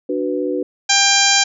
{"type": "chord", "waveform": "sine", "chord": "B minor", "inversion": "first", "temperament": "equal", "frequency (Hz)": [293.7, 370, 493.9], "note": ["D4", "F#4", "B4"], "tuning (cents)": [0, 0, 0], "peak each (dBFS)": -22, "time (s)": [0.09, 0.63], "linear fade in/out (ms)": 5}
{"type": "harmonic tone", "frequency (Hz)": 795, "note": "G5", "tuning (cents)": 24, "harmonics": [1, 2, 3, 4, 5, 6, 7, 8, 9], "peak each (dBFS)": [-20, -20, -20, -20, -20, -20, -20, -20, -20], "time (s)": [0.89, 1.44], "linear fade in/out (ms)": 10}
{"effects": []}